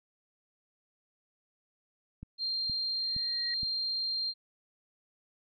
click train, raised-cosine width 5 ms, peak -30 dBFS, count 4, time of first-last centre 2.23-3.632 s, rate 2.14 Hz
sine tone, 4186 Hz, C8, in tune, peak -30 dBFS, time 2.38-4.34 s, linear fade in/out 50 ms
sine tone with exponential growth, 1902 Hz, A#6, 34 cents sharp, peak -36 dBFS, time 2.94-3.54 s, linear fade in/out 2 ms, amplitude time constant 130 ms
effects none

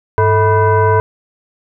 sine tone with frequency modulation, 440.8 Hz, A4, 3 cents sharp, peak -8 dBFS, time 0.18-1 s, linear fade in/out 0 ms, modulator 542 Hz, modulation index 1.4, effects none

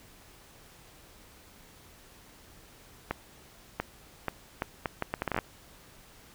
accelerating click train, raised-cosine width 0.5 ms, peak -14 dBFS, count 14, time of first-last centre 3.11-5.388 s, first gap 690 ms, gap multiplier 0.7, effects pink hiss -55 dBFS RMS until 6.34 s

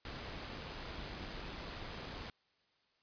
pink noise with amplitude modulation, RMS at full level -44 dBFS, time 0.05-2.3 s, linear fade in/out 2 ms, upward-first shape sine, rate 102 Hz, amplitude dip 25%, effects white hiss -75 dBFS RMS until 3.02 s + resampled to 11025 Hz

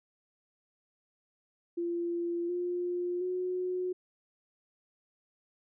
sine tone with pitch steps, 343.5 / 354 / 364.8 Hz, F4 / F4 / F#4, -29 / +23 / -24 cents, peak -30 dBFS, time 1.77-3.93 s, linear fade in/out 10 ms, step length 720 ms, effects none

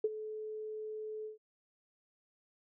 sine tone with ADSR envelope, 431.6 Hz, A4, 33 cents flat, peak -25 dBFS, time 0.04-1.38 s, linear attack 5 ms, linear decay 35 ms, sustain -14 dB, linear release 130 ms, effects none

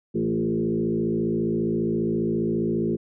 sine tone with frequency modulation, 284.5 Hz, C#4, 45 cents sharp, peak -21 dBFS, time 0.14-2.97 s, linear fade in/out 20 ms, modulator 54.8 Hz, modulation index 2.4, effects none

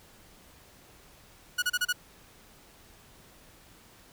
sawtooth tone bursts, 1459 Hz, F#6, 25 cents flat, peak -21 dBFS, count 5, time 1.58-1.928 s, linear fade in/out 10 ms, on 44 ms, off 32 ms, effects pink hiss -56 dBFS RMS until 4.12 s

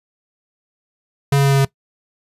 square tone with pitch steps, 140 / 139.19 / 138.39 / 137.59 / 136.8 Hz, C#3 / C#3 / C#3 / C#3 / C#3, +18 / +7 / -3 / -13 / -23 cents, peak -12 dBFS, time 1.32-1.65 s, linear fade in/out 5 ms, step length 66 ms, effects noise-tail reverb RT60 0.1 s tail -20 dB re dry + resampled to 32000 Hz

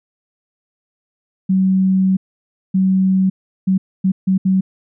sine tone bursts at uneven times, 189.2 Hz, F#3, 39 cents sharp, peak -11 dBFS, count 6, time 1.49-2.17 / 2.74-3.3 / 3.67-3.78 / 4.04-4.12 / 4.27-4.38 / 4.45-4.61 s, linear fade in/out 10 ms, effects none

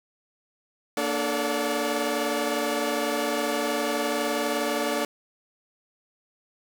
sawtooth tone cluster, 234.3 / 296.8 / 436.4 / 574 / 719 Hz, A#3 / D4 / A4 / D5 / F#5, +9 / +18 / -14 / -40 / -50 cents, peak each -29 / -27 / -27 / -25 / -30 dBFS, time 0.97-5.05 s, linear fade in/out 2 ms, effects none

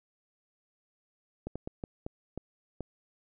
slowing click train, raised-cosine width 2 ms, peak -23 dBFS, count 7, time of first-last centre 1.47-2.807 s, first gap 86 ms, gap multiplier 1.38, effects none

